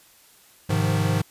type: chord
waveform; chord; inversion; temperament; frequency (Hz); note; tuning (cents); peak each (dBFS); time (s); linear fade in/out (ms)
square; F minor seventh; first; equal; 103.83 / 130.81 / 155.56 / 174.61; Ab2 / C3 / Eb3 / F3; 0 / 0 / 0 / 0; -24 / -30 / -25 / -29; 0.69-1.22; 10
effects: white hiss -54 dBFS RMS until 1.3 s + resampled to 32000 Hz